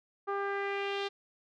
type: tone with low-pass filter sweep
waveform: sawtooth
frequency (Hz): 398.4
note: G4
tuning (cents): +28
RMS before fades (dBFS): -34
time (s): 0.27-1.09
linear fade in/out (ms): 20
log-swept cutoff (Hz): 1200 to 3800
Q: 2.6
effects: none